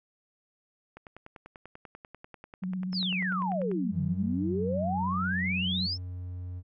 click train, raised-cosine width 0.5 ms, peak -30 dBFS, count 29, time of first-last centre 0.97-3.715 s, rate 10.2 Hz
sine tone with vibrato, 185 Hz, F#3, in tune, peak -30 dBFS, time 2.62-5.87 s, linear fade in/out 10 ms, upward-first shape square, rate 16 Hz, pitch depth 33 cents each way
sine exponential two-way sweep, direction down then up, 5470 to 141.9 to 5470 Hz, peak -29 dBFS, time 2.92-5.98 s, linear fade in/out 50 ms, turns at 4.02 s
triangle tone with pitch glide, 92.9 to 90 Hz, F#2 to F#2, +7 to -47 cents, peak -33 dBFS, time 3.9-6.63 s, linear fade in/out 50 ms, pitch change -54 cents, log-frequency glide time 4.17-6.27 s
effects none

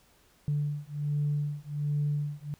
sine beating tone pair, 146 / 147.3 Hz, D3 / D3, -10 / +6 cents, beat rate 1.3 Hz, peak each -30 dBFS, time 0.48-2.54 s, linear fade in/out 0 ms, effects tanh soft clip ceiling -21 dBFS + pink hiss -63 dBFS RMS until 2.59 s

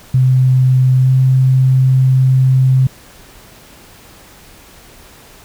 sine tone with pitch glide, 129.1 to 130.68 Hz, C3 to C3, -23 to -2 cents, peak -7 dBFS, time 0.14-2.87 s, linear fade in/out 5 ms, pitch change +21 cents, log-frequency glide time 1.01-1.1 s, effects pink hiss -41 dBFS RMS until 5.44 s

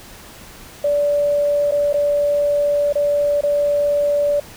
sine tone with dropouts, 580 Hz, D5, 22 cents flat, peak -14 dBFS, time 0.84-4.4 s, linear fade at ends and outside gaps 5 ms, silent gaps 1.712-1.72 / 1.929-1.94 / 2.927-2.954 / 3.41-3.434 s, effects pink hiss -40 dBFS RMS until 4.56 s

